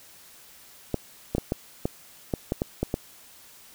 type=clicks; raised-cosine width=2 ms; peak=-11 dBFS; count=10; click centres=0.943 / 1.35 / 1.382 / 1.521 / 1.855 / 2.338 / 2.521 / 2.619 / 2.83 / 2.941 s; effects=white hiss -51 dBFS RMS until 3.74 s